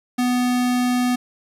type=tone; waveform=square; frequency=247.7 Hz; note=B3; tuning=5 cents sharp; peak=-18 dBFS; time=0.18-1.16 s; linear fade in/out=10 ms; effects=resampled to 32000 Hz + 8-bit